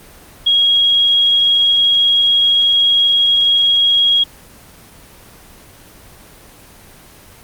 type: tone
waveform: sine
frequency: 3293 Hz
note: G#7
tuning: 15 cents flat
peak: -9 dBFS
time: 0.46-4.24 s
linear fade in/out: 10 ms
effects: pink hiss -41 dBFS RMS until 7.43 s + Opus 24 kbps